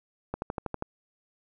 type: click train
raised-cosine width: 1 ms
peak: -17 dBFS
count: 7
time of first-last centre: 0.34-0.824 s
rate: 12.4 Hz
effects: none